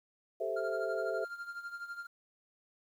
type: chord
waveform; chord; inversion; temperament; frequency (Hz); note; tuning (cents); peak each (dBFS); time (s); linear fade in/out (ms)
sine; A minor seventh; third; equal; 392 / 440 / 523.3 / 659.3; G4 / A4 / C5 / E5; 0 / 0 / 0 / 0; -39 / -38 / -39 / -36; 0.4-1.25; 10
type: tone with tremolo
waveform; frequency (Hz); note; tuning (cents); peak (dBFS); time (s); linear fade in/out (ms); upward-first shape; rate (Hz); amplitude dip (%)
triangle; 1396.9; F6; 0; -36; 0.56-2.07; 10; sine; 12; 70
effects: 11-bit